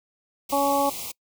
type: band-stop noise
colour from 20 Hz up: white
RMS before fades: -34 dBFS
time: 0.49-1.12 s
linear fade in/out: 10 ms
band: 1200 to 2100 Hz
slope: 96 dB/octave
type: harmonic tone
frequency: 280 Hz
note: C#4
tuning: 18 cents sharp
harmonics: 1 / 2 / 3 / 4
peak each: -27 / -24 / -23 / -27 dBFS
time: 0.52-0.9 s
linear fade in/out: 10 ms
effects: noise-tail reverb RT60 0.1 s tail -24 dB re dry